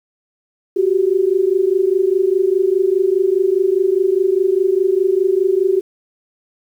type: tone pair together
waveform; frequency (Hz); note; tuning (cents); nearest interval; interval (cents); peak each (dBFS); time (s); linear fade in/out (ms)
sine; 367.1 / 392; F#4 / G4; -14 / 0; minor second; 114; -15; 0.76-5.81; 10
effects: 8-bit